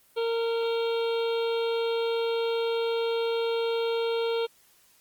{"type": "harmonic tone with a mistuned harmonic", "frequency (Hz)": 460.4, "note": "A#4", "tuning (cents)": -22, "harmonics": [1, 2, 3, 5, 6, 7, 8, 9], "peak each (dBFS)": [-25, -37, -40, -43, -43, -40, -42, -46], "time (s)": [0.16, 4.47], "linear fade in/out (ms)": 20, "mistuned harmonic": 9, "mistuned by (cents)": 31, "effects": ["white hiss -61 dBFS RMS until 5 s", "Opus 24 kbps"]}